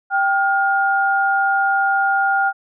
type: tone pair together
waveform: sine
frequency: 784.7 / 1419 Hz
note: G5 / F6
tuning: +2 / +27 cents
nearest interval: minor seventh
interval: 1025 cents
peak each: -17 dBFS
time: 0.1-2.53 s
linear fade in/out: 50 ms
effects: none

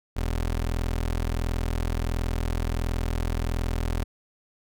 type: tone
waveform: 25% pulse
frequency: 41.43 Hz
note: E1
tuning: 9 cents sharp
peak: -21 dBFS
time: 0.16-4.04 s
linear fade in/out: 10 ms
effects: none

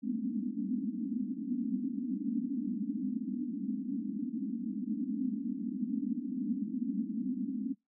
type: band-pass noise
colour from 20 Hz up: pink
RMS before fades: -35 dBFS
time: 0.02-7.75 s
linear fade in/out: 50 ms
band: 200 to 290 Hz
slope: 96 dB/octave
effects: noise-tail reverb RT60 0.2 s tail -26 dB re dry

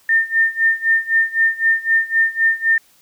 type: tone with tremolo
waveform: sine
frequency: 1810 Hz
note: A6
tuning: 48 cents sharp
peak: -10 dBFS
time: 0.09-2.78 s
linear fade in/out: 2 ms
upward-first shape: sine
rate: 3.9 Hz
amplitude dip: 90%
effects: white hiss -54 dBFS RMS until 3.01 s

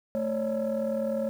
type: tone cluster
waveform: sine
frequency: 221.4 / 547 / 587 Hz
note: A3 / C#5 / D5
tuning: +11 / -23 / -1 cents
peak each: -29 / -27 / -33 dBFS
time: 0.15-1.29 s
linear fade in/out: 0 ms
effects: tanh soft clip ceiling -22 dBFS + 9-bit

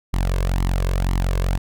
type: tone with flanger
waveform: sawtooth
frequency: 45.33 Hz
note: F#1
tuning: 35 cents flat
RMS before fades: -20 dBFS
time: 0.13-1.58 s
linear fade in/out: 10 ms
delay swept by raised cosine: 0.96 to 1.9 ms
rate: 2 Hz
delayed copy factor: +0.65
effects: none

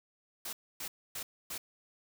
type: noise bursts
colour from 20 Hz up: white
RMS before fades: -40 dBFS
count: 4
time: 0.45-1.58 s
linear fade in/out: 5 ms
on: 80 ms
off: 270 ms
effects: none

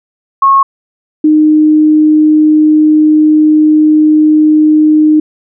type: tone pair in turn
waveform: sine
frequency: 1092 / 307 Hz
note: C#6 / D#4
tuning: -26 / -23 cents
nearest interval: octave + minor seventh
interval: 2197 cents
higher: first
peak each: -3 dBFS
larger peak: neither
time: 0.42-0.63 / 1.24-5.2 s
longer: second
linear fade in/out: 5 ms
effects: none

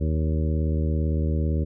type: harmonic tone with a mistuned harmonic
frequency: 77.78 Hz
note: D#2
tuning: in tune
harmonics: 1 / 2 / 3 / 4 / 5 / 6 / 7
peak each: -22 / -28 / -32 / -34 / -36 / -38 / -39 dBFS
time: 0-1.65 s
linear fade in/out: 20 ms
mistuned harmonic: 7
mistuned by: +30 cents
effects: none

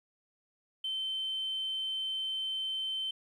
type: tone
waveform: sine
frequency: 3089 Hz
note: G7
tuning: 26 cents flat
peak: -31 dBFS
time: 0.84-3.11 s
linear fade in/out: 5 ms
effects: tanh soft clip ceiling -28 dBFS + 11-bit

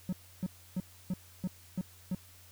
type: tone bursts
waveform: triangle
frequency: 183.7 Hz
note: F#3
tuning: 12 cents flat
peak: -28 dBFS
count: 7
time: 0.09-2.149 s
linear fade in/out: 2 ms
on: 37 ms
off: 300 ms
effects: added 90 Hz sine -58 dBFS peak until 2.51 s + white hiss -58 dBFS RMS until 2.51 s

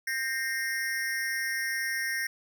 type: tone with amplitude modulation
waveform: square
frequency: 1845 Hz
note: A#6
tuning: 18 cents flat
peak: -25 dBFS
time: 0.07-2.27 s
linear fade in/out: 5 ms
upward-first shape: sine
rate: 262 Hz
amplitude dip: 100%
effects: none

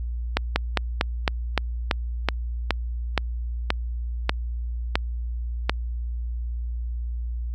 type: slowing click train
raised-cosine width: 0.3 ms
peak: -3 dBFS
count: 14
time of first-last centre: 0.37-5.696 s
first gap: 190 ms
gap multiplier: 1.12
effects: added 59 Hz sine -26 dBFS peak until 7.54 s

